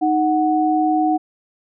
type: tone pair together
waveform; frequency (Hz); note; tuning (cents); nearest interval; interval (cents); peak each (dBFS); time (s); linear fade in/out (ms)
sine; 311.1 / 740; D#4 / F#5; 0 / 0; octave + minor third; 1500; -17; 0.01-1.18; 20
effects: none